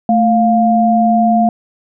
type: tone pair together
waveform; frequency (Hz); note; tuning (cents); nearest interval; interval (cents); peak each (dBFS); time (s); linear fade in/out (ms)
sine; 221.1 / 701.9; A3 / F5; +9 / +9; octave + minor sixth; 2000; -11; 0.09-1.49; 2
effects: none